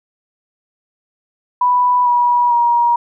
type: tone with pitch steps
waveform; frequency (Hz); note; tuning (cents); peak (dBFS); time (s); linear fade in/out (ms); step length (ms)
sine; 987.8 / 968.6 / 949.8; B5 / B5 / A#5; 0 / -34 / +32; -10; 1.61-2.96; 5; 450
effects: none